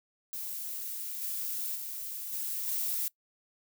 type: noise with level steps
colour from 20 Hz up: violet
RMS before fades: -38 / -35 / -39 / -35 / -32 dBFS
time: 0.33-3.08 s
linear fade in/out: 0 ms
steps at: 1.21 / 1.75 / 2.32 / 2.67 s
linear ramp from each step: 10 ms
effects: noise-tail reverb RT60 0.1 s tail -22 dB re dry